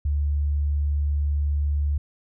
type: tone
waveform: sine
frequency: 72.7 Hz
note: D2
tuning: 17 cents flat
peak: -20 dBFS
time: 0.05-1.98 s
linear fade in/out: 5 ms
effects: none